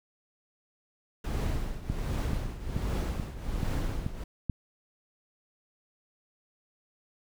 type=noise with tremolo; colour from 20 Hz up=brown; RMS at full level=-28 dBFS; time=1.24-4.24 s; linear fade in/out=5 ms; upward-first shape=triangle; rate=1.3 Hz; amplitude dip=80%
type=click train; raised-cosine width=5 ms; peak=-17 dBFS; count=7; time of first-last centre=1.9-4.497 s; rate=2.31 Hz
effects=none